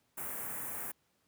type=band-stop noise; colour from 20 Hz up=white; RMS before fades=-40 dBFS; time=0.17-0.92 s; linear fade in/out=10 ms; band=2000 to 9200 Hz; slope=24 dB/octave; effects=pink hiss -75 dBFS RMS until 1.27 s + high-pass 80 Hz 12 dB/octave